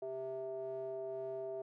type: ring-modulated tone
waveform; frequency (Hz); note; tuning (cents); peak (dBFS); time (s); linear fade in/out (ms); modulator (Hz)
triangle; 131; C3; +2; -34; 0.02-1.62; 5; 525
effects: none